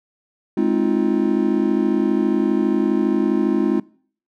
triangle chord, F minor seventh, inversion first, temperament just, 209.5 / 261.9 / 314.3 / 349.2 Hz, Ab3 / C4 / Eb4 / F4, +15 / +2 / +18 / 0 cents, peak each -19 dBFS, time 0.57-3.8 s, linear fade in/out 5 ms, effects noise-tail reverb RT60 0.5 s tail -22 dB re dry

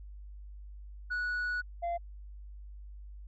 sine tone pair in turn, 1469 / 688.5 Hz, F#6 / F5, -13 / -25 cents, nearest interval octave + minor second, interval 1312 cents, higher first, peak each -28 dBFS, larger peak neither, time 1.1-1.62 / 1.82-1.98 s, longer first, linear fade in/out 20 ms, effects tanh soft clip ceiling -30 dBFS + added 50 Hz sine -44 dBFS peak until 3.27 s

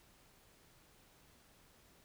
silence, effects pink hiss -66 dBFS RMS until 2.04 s

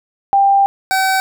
sine / 25% pulse tone pair in turn, 792 / 764 Hz, G5 / G5, +18 / -45 cents, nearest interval minor second, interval 63 cents, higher first, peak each -8 / -9 dBFS, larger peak first, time 0.33-0.66 / 0.91-1.2 s, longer first, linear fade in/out 0 ms, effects none

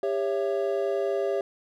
triangle chord, C# diminished, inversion second, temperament just, 399.1 / 554.4 / 665.2 Hz, G4 / C#5 / E5, +31 / 0 / +16 cents, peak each -25 / -27 / -29 dBFS, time 0.03-1.41 s, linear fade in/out 2 ms, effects none

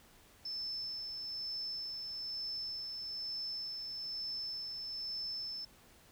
sine tone with tremolo, 5274 Hz, E8, in tune, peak -37 dBFS, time 0.45-5.65 s, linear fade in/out 5 ms, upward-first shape sine, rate 1.1 Hz, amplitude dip 30%, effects pink hiss -62 dBFS RMS until 6.11 s

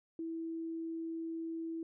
sine tone, 327.9 Hz, E4, 9 cents flat, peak -37 dBFS, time 0.19-1.83 s, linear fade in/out 2 ms, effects none

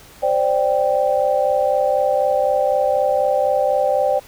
sine chord, C suspended second, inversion none, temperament equal, 523.3 / 587.3 / 784 Hz, C5 / D5 / G5, 0 / 0 / 0 cents, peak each -19 / -18 / -20 dBFS, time 0.22-4.2 s, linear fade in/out 20 ms, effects pink hiss -44 dBFS RMS until 4.27 s

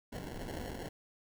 pink noise with sample-and-hold, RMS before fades -42 dBFS, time 0.12-0.89 s, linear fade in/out 10 ms, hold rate 1225 Hz, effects none

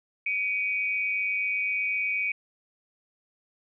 sine tone pair together, 2278 / 2477 Hz, C#7 / D#7, +47 / -8 cents, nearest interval minor second, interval 145 cents, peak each -27 / -29 dBFS, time 0.26-2.32 s, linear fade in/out 5 ms, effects none

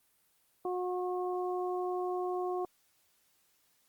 harmonic tone, 362.4 Hz, F#4, 36 cents flat, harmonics 1 / 2 / 3, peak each -33 / -37 / -42 dBFS, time 0.65-2.65 s, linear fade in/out 2 ms, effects white hiss -71 dBFS RMS until 3.88 s + Opus 32 kbps

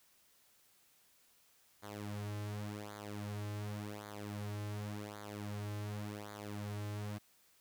sawtooth tone with flanger, 103.83 Hz, G#2, in tune, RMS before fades -43 dBFS, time 1.82-7.19 s, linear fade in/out 20 ms, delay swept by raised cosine 0.36 to 4.26 ms, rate 0.89 Hz, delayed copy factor -0.8, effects white hiss -69 dBFS RMS until 7.6 s

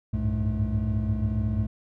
triangle tone cluster, 64.2 / 96.2 / 102.4 / 110.5 / 214.8 Hz, C2 / G2 / G#2 / A2 / A3, -32 / -32 / -24 / +8 / -41 cents, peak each -28 dBFS, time 0.13-1.67 s, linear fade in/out 10 ms, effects none

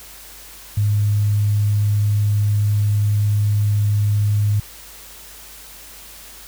sine tone, 103.83 Hz, G#2, in tune, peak -14 dBFS, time 0.77-4.6 s, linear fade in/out 5 ms, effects added 50 Hz sine -47 dBFS peak until 6.47 s + white hiss -40 dBFS RMS until 6.47 s

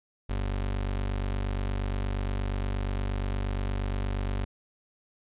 30% pulse tone, 48.5 Hz, G1, 18 cents flat, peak -25 dBFS, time 0.29-4.45 s, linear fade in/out 10 ms, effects resampled to 8000 Hz

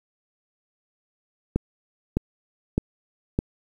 click train, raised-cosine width 3 ms, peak -8 dBFS, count 4, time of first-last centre 1.56-3.389 s, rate 1.64 Hz, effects 8-bit

